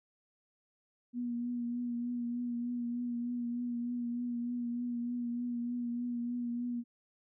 sine tone with vibrato, 240.6 Hz, B3, 45 cents flat, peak -33 dBFS, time 1.13-6.84 s, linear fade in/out 50 ms, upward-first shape triangle, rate 3.3 Hz, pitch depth 30 cents each way, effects none

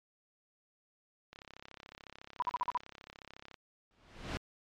click train, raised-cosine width 0.2 ms, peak -30 dBFS, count 76, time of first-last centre 1.33-3.542 s, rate 33.9 Hz
sine tone bursts, 987.8 Hz, B5, in tune, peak -29 dBFS, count 6, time 2.4-2.772 s, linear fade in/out 0 ms, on 22 ms, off 48 ms
pink noise with exponential growth, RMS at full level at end -34 dBFS, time 3.91-4.37 s, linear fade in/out 0 ms, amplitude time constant 100 ms
effects low-pass 4000 Hz 12 dB/octave + MP3 96 kbps

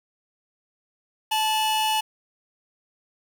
45% pulse tone pair together, 870 / 2926 Hz, A5 / F#7, -20 / -20 cents, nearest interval octave + major sixth, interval 2100 cents, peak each -22 / -26 dBFS, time 1.31-2.01 s, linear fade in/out 10 ms, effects 8-bit

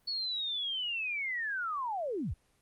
sine linear sweep, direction down, 4435 to 38.89 Hz, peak -32 dBFS, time 0.07-2.34 s, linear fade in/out 10 ms, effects pink hiss -70 dBFS RMS until 2.61 s + Opus 24 kbps

